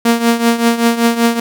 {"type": "tone with tremolo", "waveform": "sawtooth", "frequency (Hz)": 233.1, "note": "A#3", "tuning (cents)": 0, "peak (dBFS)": -3, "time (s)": [0.05, 1.4], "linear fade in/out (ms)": 5, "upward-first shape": "triangle", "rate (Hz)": 5.2, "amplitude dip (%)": 80, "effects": []}